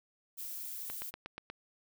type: noise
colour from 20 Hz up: violet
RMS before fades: -42 dBFS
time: 0.37-1.11 s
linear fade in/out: 20 ms
type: click train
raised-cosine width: 0.3 ms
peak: -26 dBFS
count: 6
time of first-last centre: 0.9-1.5 s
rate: 8.33 Hz
effects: none